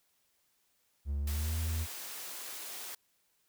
triangle tone with pitch glide, 70.9 to 80.97 Hz, C#2 to E2, +40 to -30 cents, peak -29 dBFS, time 1.05-1.87 s, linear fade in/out 50 ms, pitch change +230 cents, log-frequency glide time 1.21-1.55 s
white high-pass noise, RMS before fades -43 dBFS, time 1.27-2.95 s, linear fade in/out 5 ms, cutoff 330 Hz, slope 12 dB/octave
effects white hiss -74 dBFS RMS until 3.48 s

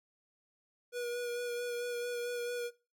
square tone with vibrato, 482.6 Hz, B4, 40 cents flat, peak -36 dBFS, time 0.92-2.71 s, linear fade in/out 50 ms, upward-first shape sine, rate 4.5 Hz, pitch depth 18 cents each way, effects noise-tail reverb RT60 0.3 s tail -19 dB re dry

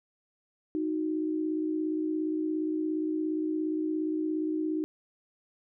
sine tone pair together, 311.1 / 368.3 Hz, D#4 / F#4, 0 / -8 cents, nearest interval minor third, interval 292 cents, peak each -28 / -35 dBFS, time 0.75-4.84 s, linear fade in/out 0 ms, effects none

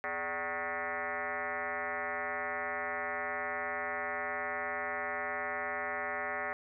sine tone with frequency modulation, 1273 Hz, D#6, 39 cents sharp, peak -33 dBFS, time 0.04-6.53 s, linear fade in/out 0 ms, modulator 171 Hz, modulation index 4.7, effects none

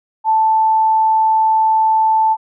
sine tone, 880 Hz, A5, in tune, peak -10 dBFS, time 0.24-2.37 s, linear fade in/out 50 ms, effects none

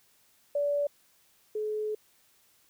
sine tone pair in turn, 577 / 427.3 Hz, D5 / G#4, -31 / +49 cents, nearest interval perfect fourth, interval 520 cents, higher first, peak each -25 / -29 dBFS, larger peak first, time 0.55-0.87 / 1.55-1.95 s, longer second, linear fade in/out 5 ms, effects white hiss -65 dBFS RMS until 2.69 s

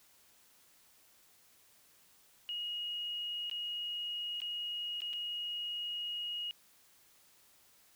sine tone with dropouts, 2882 Hz, F#7, 46 cents flat, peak -36 dBFS, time 2.49-6.51 s, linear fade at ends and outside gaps 0 ms, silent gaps 3.498-3.513 / 4.403-4.418 / 5.005-5.019 / 5.131-5.135 s, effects white hiss -65 dBFS RMS until 7.95 s

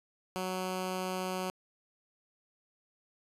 10% pulse tone, 185.4 Hz, F#3, 4 cents sharp, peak -25 dBFS, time 0.36-1.5 s, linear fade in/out 0 ms, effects resampled to 32000 Hz

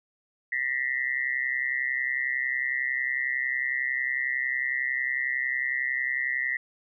sine tone with amplitude modulation, 1933 Hz, B6, 38 cents flat, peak -21 dBFS, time 0.52-6.57 s, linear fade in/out 5 ms, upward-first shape sine, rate 131 Hz, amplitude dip 100%, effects none

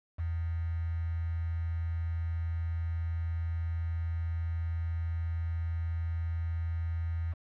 sine tone with quantisation, 83.1 Hz, E2, 15 cents sharp, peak -30 dBFS, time 0.18-7.34 s, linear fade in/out 20 ms, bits 8, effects low-pass 2000 Hz 12 dB/octave

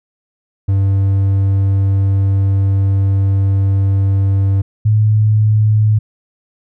triangle / sine tone pair in turn, 97.7 / 107.37 Hz, G2 / A2, -5 / -42 cents, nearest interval major second, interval 163 cents, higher second, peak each -8 dBFS, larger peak neither, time 0.68-4.62 / 4.85-5.99 s, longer first, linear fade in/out 10 ms, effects none

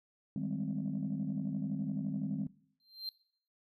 sine chord, Ab major seventh, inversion second, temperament equal, 155.56 / 196 / 207.7 / 261.6 Hz, Eb3 / G3 / Ab3 / C4, 0 / 0 / 0 / 0 cents, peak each -38 dBFS, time 0.36-2.47 s, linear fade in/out 2 ms
triangle tone with exponential growth, 4154 Hz, C8, 13 cents flat, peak -32 dBFS, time 2.8-3.09 s, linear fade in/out 1 ms, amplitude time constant 61 ms
effects noise-tail reverb RT60 0.6 s tail -20 dB re dry + tanh soft clip ceiling -27 dBFS

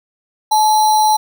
sine tone with sample-and-hold, 859 Hz, A5, 42 cents flat, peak -9 dBFS, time 0.51-1.17 s, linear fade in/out 10 ms, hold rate 4900 Hz, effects none

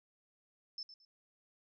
sine tone with echo, 5274 Hz, E8, in tune, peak -40 dBFS, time 0.78-0.83 s, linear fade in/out 2 ms, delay 110 ms, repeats 2, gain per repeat -12 dB, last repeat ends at 1.05 s, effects none

